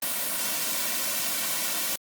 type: noise with comb filter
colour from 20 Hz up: white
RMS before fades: -28 dBFS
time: 0.02-1.96 s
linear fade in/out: 5 ms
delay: 2.4 ms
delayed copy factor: -0.55
effects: high-pass 200 Hz 12 dB/octave + Opus 32 kbps